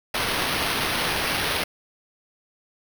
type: noise with sample-and-hold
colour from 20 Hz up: white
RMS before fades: -25 dBFS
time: 0.14-1.64 s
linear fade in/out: 5 ms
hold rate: 7350 Hz
effects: none